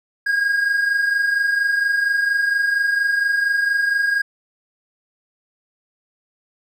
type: tone pair together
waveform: triangle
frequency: 1609 / 1633.3 Hz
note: G6 / G#6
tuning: +45 / -29 cents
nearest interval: unison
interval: 26 cents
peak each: -23 / -15 dBFS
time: 0.26-4.22 s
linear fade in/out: 10 ms
effects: none